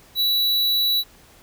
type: tone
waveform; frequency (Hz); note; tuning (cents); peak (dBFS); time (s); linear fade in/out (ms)
square; 3932; B7; -8; -18; 0.15-1.04; 50
effects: pink hiss -51 dBFS RMS until 1.42 s